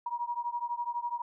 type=beating tone pair; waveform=sine; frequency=950 / 962 Hz; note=A#5 / B5; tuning=+33 / -46 cents; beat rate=12 Hz; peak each=-34 / -35 dBFS; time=0.06-1.22 s; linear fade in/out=5 ms; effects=none